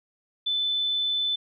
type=tone; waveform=sine; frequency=3513 Hz; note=A7; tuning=3 cents flat; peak=-23 dBFS; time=0.46-1.36 s; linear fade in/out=10 ms; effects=none